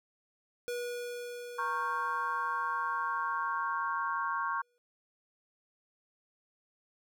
square tone with exponential decay, 484.2 Hz, B4, 34 cents flat, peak -34 dBFS, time 0.68-4.78 s, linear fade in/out 0 ms, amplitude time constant 890 ms
sine chord, G half-diminished seventh, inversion first, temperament equal with one note detuned, 932.3 / 1097.9 / 1396.9 / 1568 Hz, Bb5 / Db6 / F6 / G6, 0 / -17 / 0 / 0 cents, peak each -37 / -33 / -39 / -38 dBFS, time 1.58-4.62 s, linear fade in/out 10 ms
effects none

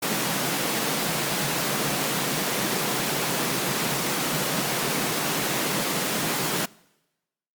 pink high-pass noise, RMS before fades -26 dBFS, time 0.02-6.66 s, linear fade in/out 10 ms, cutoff 130 Hz, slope 96 dB/octave, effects noise-tail reverb RT60 1.0 s tail -24 dB re dry + Opus 48 kbps

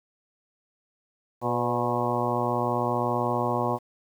harmonic tone with a mistuned harmonic, 120.5 Hz, B2, 42 cents flat, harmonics 1 / 2 / 3 / 4 / 5 / 6 / 7 / 8 / 9, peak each -32 / -32 / -32 / -32 / -32 / -32 / -32 / -32 / -32 dBFS, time 1.41-3.79 s, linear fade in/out 50 ms, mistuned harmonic 4, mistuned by +53 cents, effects 9-bit

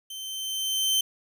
sawtooth tone with level ramp, 3098 Hz, G7, 21 cents flat, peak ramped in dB -33 to -17 dBFS, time 0.1-1.01 s, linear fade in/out 5 ms, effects none

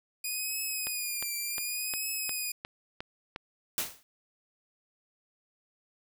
5% pulse tone with vibrato, 2462 Hz, D#7, 19 cents flat, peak -23 dBFS, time 0.24-2.52 s, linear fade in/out 5 ms, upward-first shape triangle, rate 0.67 Hz, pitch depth 84 cents each way
click train, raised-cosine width 0.3 ms, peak -21 dBFS, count 8, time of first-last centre 0.87-3.361 s, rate 2.81 Hz
white noise with exponential decay, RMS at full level -27 dBFS, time 3.78-4.03 s, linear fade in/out 0 ms, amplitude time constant 53 ms
effects none

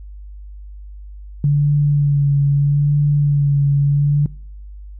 sine tone with vibrato, 143.6 Hz, D3, 39 cents flat, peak -11 dBFS, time 1.44-4.26 s, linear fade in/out 2 ms, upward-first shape sine, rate 0.78 Hz, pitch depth 27 cents each way, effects noise-tail reverb RT60 0.6 s tail -23 dB re dry + added 50 Hz sine -32 dBFS peak until 4.99 s

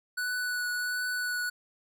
square tone with vibrato, 1480 Hz, F#6, in tune, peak -30 dBFS, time 0.17-1.5 s, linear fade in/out 10 ms, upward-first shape triangle, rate 1.4 Hz, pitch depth 14 cents each way, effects none

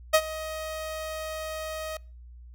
sawtooth tone with ADSR envelope, 629 Hz, D#5, 19 cents sharp, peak -11 dBFS, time 0.13-1.97 s, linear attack 16 ms, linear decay 60 ms, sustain -18 dB, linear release 3 ms, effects noise-tail reverb RT60 0.4 s tail -26 dB re dry + added 60 Hz sine -44 dBFS peak until 2.54 s

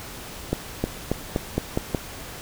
accelerating click train, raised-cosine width 2 ms, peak -8 dBFS, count 7, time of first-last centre 0.53-1.948 s, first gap 310 ms, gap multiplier 0.89, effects pink hiss -38 dBFS RMS until 2.41 s

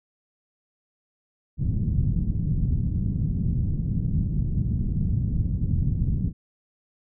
white low-pass noise, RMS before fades -24 dBFS, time 1.57-6.33 s, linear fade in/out 50 ms, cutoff 170 Hz, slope 24 dB/octave, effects none

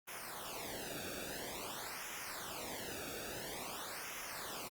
pink noise with flanger, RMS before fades -45 dBFS, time 0.07-4.69 s, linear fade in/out 20 ms, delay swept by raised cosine 0.23 to 0.99 ms, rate 0.49 Hz, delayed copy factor -0.9, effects Opus 32 kbps

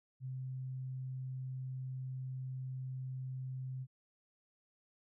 sine tone, 130 Hz, C3, 11 cents flat, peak -39 dBFS, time 0.2-3.87 s, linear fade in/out 50 ms, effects none

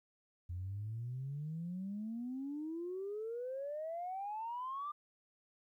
sine exponential sweep, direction up, 85.8 to 1204 Hz, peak -38 dBFS, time 0.49-4.92 s, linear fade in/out 10 ms, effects tanh soft clip ceiling -34 dBFS + 13-bit

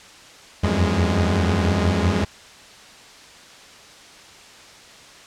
sawtooth tone cluster, 83.8 / 88.7 / 94.2 / 206.4 Hz, E2 / F2 / F#2 / G#3, +29 / +27 / +32 / -10 cents, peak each -19 dBFS, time 0.63-2.25 s, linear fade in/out 10 ms, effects white hiss -44 dBFS RMS until 5.26 s + low-pass 6000 Hz 12 dB/octave

